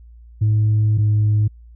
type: tone pair in turn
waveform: sine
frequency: 107.2 / 105.91 Hz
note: A2 / G#2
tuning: -45 / +34 cents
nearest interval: unison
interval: 21 cents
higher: first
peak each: -11 dBFS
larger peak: neither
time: 0.41-0.98 / 0.98-1.48 s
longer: first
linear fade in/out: 10 ms
effects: tanh soft clip ceiling -11 dBFS + added 58 Hz sine -40 dBFS peak until 1.75 s